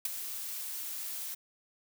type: noise with ADSR envelope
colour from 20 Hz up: blue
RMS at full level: -29 dBFS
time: 0.05-1.35 s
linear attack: 4 ms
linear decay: 16 ms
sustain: -10 dB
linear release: 12 ms
effects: none